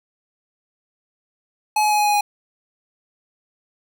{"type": "tone with pitch steps", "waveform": "square", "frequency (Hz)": [850, 845.1, 840.2, 835.4, 830.6, 825.8], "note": ["G#5", "G#5", "G#5", "G#5", "G#5", "G#5"], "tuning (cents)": [40, 30, 20, 10, 0, -10], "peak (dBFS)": -16, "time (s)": [1.76, 2.21], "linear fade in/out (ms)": 5, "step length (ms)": 75, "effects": []}